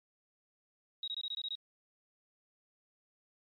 sine tone bursts, 3806 Hz, A#7, 35 cents sharp, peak -33 dBFS, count 8, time 1.03-1.553 s, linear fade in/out 2 ms, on 47 ms, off 21 ms, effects tanh soft clip ceiling -34 dBFS + MP3 48 kbps

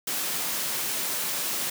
white high-pass noise, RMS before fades -29 dBFS, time 0.07-1.7 s, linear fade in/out 5 ms, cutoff 120 Hz, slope 96 dB/octave, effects none

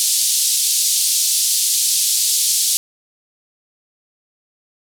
white band-pass noise, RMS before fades -17 dBFS, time 0-2.77 s, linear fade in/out 0 ms, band 3800 to 11000 Hz, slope 24 dB/octave, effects none

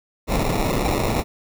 pink noise with sample-and-hold, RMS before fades -21 dBFS, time 0.27-1.24 s, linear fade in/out 50 ms, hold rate 1575 Hz, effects none

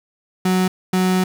35% pulse tone bursts at uneven times, 185 Hz, F#3, in tune, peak -13 dBFS, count 2, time 0.45-0.68 / 0.93-1.24 s, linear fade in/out 5 ms, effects none

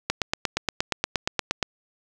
click train, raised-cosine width 0.2 ms, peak -5 dBFS, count 14, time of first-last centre 0.1-1.628 s, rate 8.51 Hz, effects 7-bit

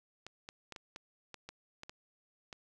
clicks, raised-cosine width 0.2 ms, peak -28 dBFS, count 10, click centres 0.266 / 0.489 / 0.723 / 0.762 / 0.961 / 1.343 / 1.49 / 1.834 / 1.895 / 2.528 s, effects none

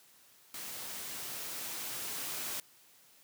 white noise with level ramp, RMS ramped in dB -43 to -38 dBFS, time 0.54-2.6 s, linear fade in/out 2 ms, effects white hiss -62 dBFS RMS until 3.23 s + high-pass 100 Hz 12 dB/octave

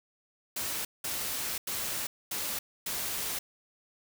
white noise bursts at uneven times, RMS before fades -34 dBFS, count 5, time 0.56-0.85 / 1.04-1.58 / 1.67-2.07 / 2.31-2.59 / 2.86-3.39 s, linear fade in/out 5 ms, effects none

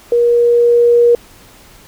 sine tone with level ramp, 475.6 Hz, A#4, 35 cents sharp, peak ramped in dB -8 to -5 dBFS, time 0.12-1.15 s, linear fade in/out 2 ms, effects pink hiss -42 dBFS RMS until 1.87 s

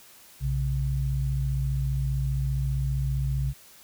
sine tone pair together, 60 / 135.12 Hz, B1 / C#3, -49 / -44 cents, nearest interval octave + major second, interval 1405 cents, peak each -27 / -26 dBFS, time 0.4-3.54 s, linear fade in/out 50 ms, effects white hiss -52 dBFS RMS until 3.83 s

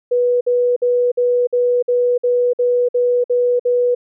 sine tone bursts, 489.5 Hz, B4, 15 cents flat, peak -12 dBFS, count 11, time 0.11-3.95 s, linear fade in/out 10 ms, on 300 ms, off 54 ms, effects none

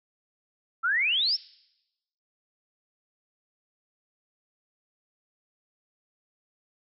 sine exponential sweep, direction up, 1308 to 5570 Hz, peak -22 dBFS, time 0.83-1.37 s, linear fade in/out 20 ms, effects noise-tail reverb RT60 0.9 s tail -22 dB re dry

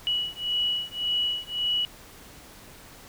sine beating tone pair, 2932 / 2933.8 Hz, F#7 / F#7, -16 / -15 cents, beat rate 1.8 Hz, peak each -28 dBFS, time 0.07-1.85 s, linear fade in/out 0 ms, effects pink hiss -48 dBFS RMS until 3.08 s

